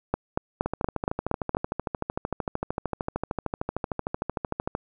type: two click trains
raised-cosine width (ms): 1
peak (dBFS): -13 / -9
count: 55 / 7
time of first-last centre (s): 0.66-4.751 / 0.14-1.548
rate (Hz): 13.2 / 4.26
effects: none